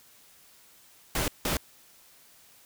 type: noise bursts at uneven times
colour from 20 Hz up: pink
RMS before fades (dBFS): -28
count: 2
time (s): 1.15-1.28 / 1.45-1.57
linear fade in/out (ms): 2
effects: white hiss -57 dBFS RMS until 2.65 s